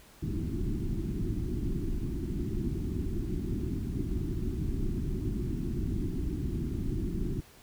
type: low-pass noise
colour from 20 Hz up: pink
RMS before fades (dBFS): -32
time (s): 0.22-7.41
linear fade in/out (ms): 10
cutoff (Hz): 380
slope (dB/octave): 96
effects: pink hiss -56 dBFS RMS until 7.62 s